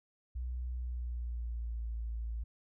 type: tone with pitch glide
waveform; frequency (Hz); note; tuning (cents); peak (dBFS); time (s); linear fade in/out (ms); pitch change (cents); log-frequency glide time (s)
sine; 61.74 to 56.62; B1 to A#1; 0 to -50; -35; 0.35-2.44; 10; -150; 0.73-1.88
effects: none